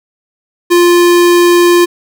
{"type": "tone", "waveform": "square", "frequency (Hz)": 349.2, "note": "F4", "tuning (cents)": 0, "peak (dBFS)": -5, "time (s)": [0.7, 1.86], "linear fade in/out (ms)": 20, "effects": []}